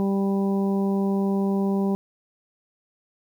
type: harmonic tone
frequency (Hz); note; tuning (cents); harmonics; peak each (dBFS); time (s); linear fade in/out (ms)
196.4; G3; +4; 1 / 2 / 3 / 4 / 5; -21 / -27 / -36 / -36 / -38; 0-1.95; 0
effects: 9-bit